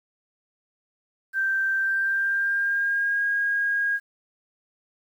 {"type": "tone with pitch glide", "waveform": "sine", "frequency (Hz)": [1566, 1632.5], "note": ["G6", "G#6"], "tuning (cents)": [-2, -30], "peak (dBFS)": -21, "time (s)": [1.33, 4], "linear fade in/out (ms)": 50, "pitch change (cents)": 72, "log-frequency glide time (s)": [1.78, 3.22], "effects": ["9-bit"]}